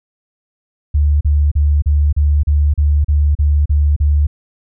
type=tone bursts; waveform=sine; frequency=73.42 Hz; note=D2; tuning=in tune; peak=-9 dBFS; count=11; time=0.94-4.27 s; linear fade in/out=10 ms; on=270 ms; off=36 ms; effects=none